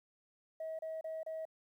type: tone bursts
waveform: sine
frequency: 640 Hz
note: D#5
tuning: 49 cents sharp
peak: -37 dBFS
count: 4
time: 0.6-1.453 s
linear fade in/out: 5 ms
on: 190 ms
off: 31 ms
effects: tanh soft clip ceiling -36 dBFS + 12-bit